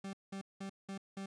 40% pulse tone bursts, 194.9 Hz, G3, 10 cents flat, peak -40 dBFS, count 5, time 0.04-1.26 s, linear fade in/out 5 ms, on 92 ms, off 190 ms, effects resampled to 22050 Hz + 12-bit

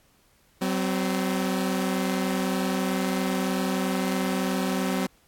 sawtooth tone pair together, 188.6 / 259.2 Hz, F#3 / C4, +33 / -16 cents, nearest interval tritone, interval 551 cents, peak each -22 / -24 dBFS, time 0.61-5.07 s, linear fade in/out 10 ms, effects pink hiss -62 dBFS RMS until 5.27 s + AAC 64 kbps

